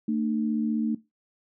sine tone pair together, 224.6 / 300 Hz, A3 / D4, +36 / +37 cents, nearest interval perfect fourth, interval 501 cents, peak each -24 / -29 dBFS, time 0.08-0.95 s, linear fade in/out 5 ms, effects noise-tail reverb RT60 0.2 s tail -18 dB re dry

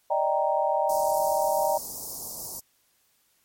sine chord, Eb major seventh, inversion third, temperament equal with one note detuned, 587.3 / 627.3 / 784 / 932.3 Hz, D5 / Eb5 / G5 / Bb5, 0 / +14 / 0 / 0 cents, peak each -27 dBFS, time 0.1-1.78 s, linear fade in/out 10 ms
white band-stop noise, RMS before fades -36 dBFS, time 0.89-2.6 s, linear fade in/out 5 ms, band 1000 to 4900 Hz, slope 48 dB/octave
effects white hiss -67 dBFS RMS until 3.44 s + MP3 64 kbps

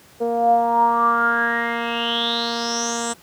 10% pulse tone with low-pass filter sweep, 233.8 Hz, A#3, 5 cents sharp, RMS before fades -20 dBFS, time 0.2-3.14 s, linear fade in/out 20 ms, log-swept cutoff 530 to 8000 Hz, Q 9.6, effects pink hiss -49 dBFS RMS until 3.22 s + high-pass 80 Hz 12 dB/octave

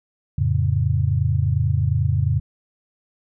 sine chord, F augmented, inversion none, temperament equal, 87.31 / 110 / 138.59 Hz, F2 / A2 / C#3, 0 / 0 / 0 cents, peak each -21 dBFS, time 0.38-2.4 s, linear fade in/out 5 ms, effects none

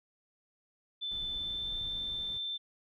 sine tone with pitch glide, 3526 to 3555 Hz, A7 to A7, +3 to +17 cents, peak -34 dBFS, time 1.01-2.58 s, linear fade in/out 20 ms, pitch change +14 cents, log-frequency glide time 1.32-1.78 s
brown noise, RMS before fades -48 dBFS, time 1.11-2.38 s, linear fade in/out 5 ms
effects none

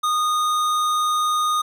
sine tone with tanh clipping, 1232 Hz, D#6, 17 cents flat, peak -20 dBFS, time 0.03-1.62 s, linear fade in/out 10 ms, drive 18 dB, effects none

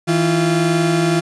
35% pulse tone pair together, 161.93 / 345.4 Hz, E3 / F4, -31 / -19 cents, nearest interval octave + minor second, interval 1312 cents, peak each -15 dBFS, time 0.07-1.21 s, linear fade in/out 20 ms, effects resampled to 24000 Hz

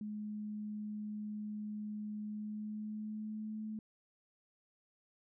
sine tone with pitch glide, 210.9 to 216.2 Hz, G#3 to A3, +27 to -30 cents, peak -39 dBFS, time 0.01-3.79 s, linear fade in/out 2 ms, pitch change +43 cents, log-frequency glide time 2.24-3.64 s, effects none

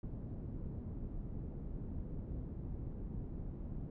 pink low-pass noise, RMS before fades -43 dBFS, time 0.03-3.9 s, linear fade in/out 2 ms, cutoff 250 Hz, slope 12 dB/octave, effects none

